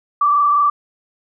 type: tone with frequency modulation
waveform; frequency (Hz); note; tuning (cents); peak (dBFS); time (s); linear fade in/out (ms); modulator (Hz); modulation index
sine; 1166; D6; -13; -11; 0.21-0.7; 5; 24.9; 1.1
effects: none